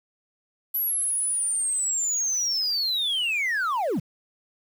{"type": "linear sweep", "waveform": "sine", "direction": "down", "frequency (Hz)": [11840, 123.6], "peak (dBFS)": -20, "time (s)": [0.74, 4], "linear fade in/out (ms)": 10, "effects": ["tanh soft clip ceiling -22 dBFS", "8-bit"]}